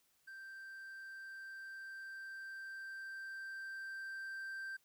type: tone with level ramp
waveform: triangle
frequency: 1568 Hz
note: G6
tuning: in tune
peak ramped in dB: -47 to -40 dBFS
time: 0.27-4.77 s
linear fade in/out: 10 ms
effects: white hiss -75 dBFS RMS until 4.84 s